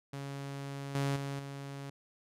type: tone with level steps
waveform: sawtooth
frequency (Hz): 139.2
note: C#3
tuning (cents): +8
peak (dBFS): -35 / -26 / -32 / -37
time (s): 0.13-1.9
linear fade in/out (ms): 5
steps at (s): 0.95 / 1.16 / 1.39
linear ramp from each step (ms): 2
effects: low-pass 11000 Hz 12 dB/octave